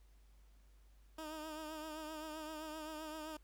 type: tone with vibrato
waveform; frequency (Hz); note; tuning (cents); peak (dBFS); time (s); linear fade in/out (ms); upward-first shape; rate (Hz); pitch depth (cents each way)
15% pulse; 311.1; D#4; 0; -38; 1.18-3.37; 5; triangle; 7.7; 53
effects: added 50 Hz sine -61 dBFS peak until 3.43 s + pink hiss -75 dBFS RMS until 3.43 s